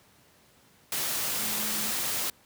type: tone in noise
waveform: sine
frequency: 213.6 Hz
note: G#3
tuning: 49 cents sharp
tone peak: -41 dBFS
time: 1.39-1.91 s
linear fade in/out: 2 ms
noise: white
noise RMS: -30 dBFS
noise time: 0.92-2.3 s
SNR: -14 dB
effects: pink hiss -60 dBFS RMS until 2.45 s + high-pass 80 Hz 12 dB/octave